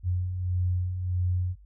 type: beating tone pair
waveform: sine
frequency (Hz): 89 / 90.6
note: F2 / F#2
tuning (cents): +33 / -36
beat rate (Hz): 1.6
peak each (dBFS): -34 / -25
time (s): 0.03-1.56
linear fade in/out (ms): 50
effects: added 50 Hz sine -49 dBFS peak until 1.65 s